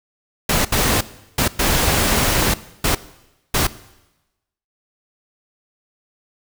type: noise bursts at uneven times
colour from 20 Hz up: pink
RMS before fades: -17 dBFS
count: 6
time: 0.49-0.65 / 0.72-1.01 / 1.38-1.48 / 1.59-2.54 / 2.84-2.95 / 3.54-3.67 s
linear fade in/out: 5 ms
effects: noise-tail reverb RT60 1.0 s tail -18 dB re dry